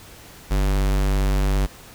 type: tone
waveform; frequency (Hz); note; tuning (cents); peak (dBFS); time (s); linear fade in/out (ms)
square; 48.74; G1; -9; -18; 0.5-1.67; 20
effects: pink hiss -44 dBFS RMS until 1.94 s